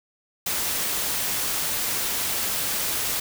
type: noise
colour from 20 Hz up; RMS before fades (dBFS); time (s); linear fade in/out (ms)
white; -26; 0.46-3.2; 5
effects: none